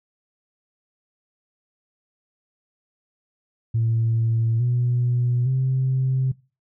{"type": "tone with pitch steps", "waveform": "sine", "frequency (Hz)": [114, 122.18, 130.95], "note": ["A#2", "B2", "C3"], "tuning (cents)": [-38, -18, 2], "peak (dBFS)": -17, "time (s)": [3.74, 6.32], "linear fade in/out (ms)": 10, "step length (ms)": 860, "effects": ["noise-tail reverb RT60 0.3 s tail -21 dB re dry", "tanh soft clip ceiling -14 dBFS"]}